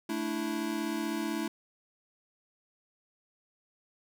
square chord, A suspended fourth, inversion none, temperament equal, 220 / 293.7 / 329.6 Hz, A3 / D4 / E4, 0 / 0 / 0 cents, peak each -37 / -37 / -35 dBFS, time 0.09-1.48 s, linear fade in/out 5 ms, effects none

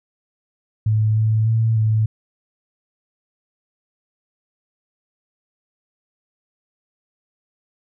sine tone with pitch steps, 108.4 / 109.7 / 112.5 / 109.4 Hz, A2 / A2 / A2 / A2, -25 / -5 / +39 / -9 cents, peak -14 dBFS, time 0.86-2.06 s, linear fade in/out 5 ms, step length 300 ms, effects none

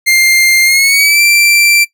sawtooth tone with pitch glide, 2106 to 2350 Hz, C7 to D7, +11 to +1 cents, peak -3 dBFS, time 0.06-1.85 s, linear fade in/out 20 ms, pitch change +190 cents, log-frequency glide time 0.64-1.21 s, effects noise-tail reverb RT60 0.1 s tail -18 dB re dry

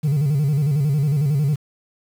sine tone with vibrato, 144.6 Hz, D3, 27 cents flat, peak -13 dBFS, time 0.03-1.56 s, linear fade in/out 20 ms, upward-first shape square, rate 11 Hz, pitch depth 98 cents each way, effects tanh soft clip ceiling -15 dBFS + 7-bit

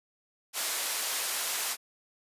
white band-pass noise, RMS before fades -32 dBFS, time 0.53-1.77 s, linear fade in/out 50 ms, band 520 to 13000 Hz, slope 12 dB/octave, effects resampled to 32000 Hz

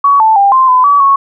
sine tone with pitch steps, 1125 / 880 / 798 / 1046 / 1013 / 1143 / 1104 Hz, C#6 / A5 / G5 / C6 / B5 / D6 / C#6, +25 / 0 / +31 / -1 / +44 / -47 / -7 cents, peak -4 dBFS, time 0.04-1.16 s, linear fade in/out 5 ms, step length 160 ms, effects none

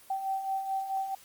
sine beating tone pair, 770 / 774.6 Hz, G5 / G5, -31 / -21 cents, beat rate 4.6 Hz, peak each -38 / -30 dBFS, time 0.1-1.15 s, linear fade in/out 5 ms, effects white hiss -55 dBFS RMS until 1.24 s + Opus 24 kbps

